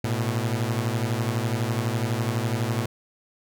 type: beating tone pair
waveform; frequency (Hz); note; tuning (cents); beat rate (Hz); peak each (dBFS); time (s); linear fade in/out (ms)
sawtooth; 110 / 122; A2 / B2; 0 / -21; 12; -22 / -23; 0.04-2.86; 5
effects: none